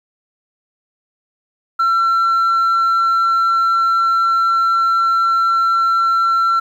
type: tone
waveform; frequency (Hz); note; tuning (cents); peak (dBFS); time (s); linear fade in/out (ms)
sine; 1352; E6; +43; -9; 1.79-6.6; 10
effects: tanh soft clip ceiling -11 dBFS + 8-bit